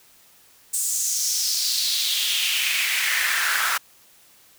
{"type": "noise with high-pass filter sweep", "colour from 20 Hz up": "pink", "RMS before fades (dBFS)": -23, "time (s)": [0.73, 3.78], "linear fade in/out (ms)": 10, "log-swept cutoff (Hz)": [8100, 1300], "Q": 3.4, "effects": ["white hiss -54 dBFS RMS until 4.58 s"]}